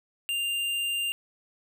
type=tone with tanh clipping; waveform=sine; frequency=2794 Hz; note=F7; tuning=in tune; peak=-28 dBFS; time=0.29-1.12 s; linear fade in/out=0 ms; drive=15 dB; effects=none